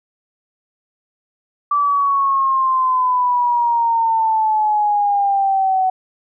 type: exponential sweep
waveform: sine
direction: down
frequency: 1165 to 747 Hz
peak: -13 dBFS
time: 1.71-5.9 s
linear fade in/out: 5 ms
effects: none